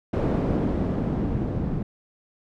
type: noise with low-pass filter sweep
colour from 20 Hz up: white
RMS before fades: -25 dBFS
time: 0.13-1.83 s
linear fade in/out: 5 ms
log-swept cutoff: 390 to 210 Hz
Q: 0.81
effects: none